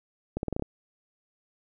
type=accelerating click train; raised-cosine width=2 ms; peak=-16 dBFS; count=7; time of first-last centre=0.37-0.623 s; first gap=61 ms; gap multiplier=0.85; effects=none